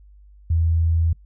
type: tone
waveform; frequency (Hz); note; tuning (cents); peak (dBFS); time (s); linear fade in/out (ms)
sine; 82.41; E2; 0; -16; 0.5-1.13; 5
effects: noise-tail reverb RT60 0.1 s tail -20 dB re dry + added 50 Hz sine -45 dBFS peak until 1.25 s